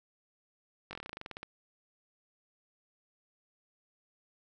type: slowing click train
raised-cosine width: 0.3 ms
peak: -25 dBFS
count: 15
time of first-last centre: 0.91-1.43 s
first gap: 20 ms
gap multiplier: 1.09
effects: none